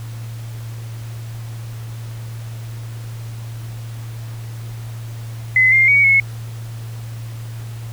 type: tone with pitch steps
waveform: sine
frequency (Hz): 2034 / 2111 / 2247 / 2188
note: C7 / C7 / C#7 / C#7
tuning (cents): -50 / +15 / +23 / -23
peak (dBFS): -9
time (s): 5.56-6.2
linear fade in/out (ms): 2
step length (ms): 160
effects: added 114 Hz sine -27 dBFS peak until 7.92 s + pink hiss -42 dBFS RMS until 7.92 s